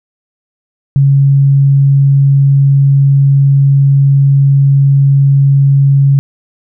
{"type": "tone", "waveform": "sine", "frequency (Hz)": 138.59, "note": "C#3", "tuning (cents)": 0, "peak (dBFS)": -4, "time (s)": [0.96, 6.19], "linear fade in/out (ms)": 0, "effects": []}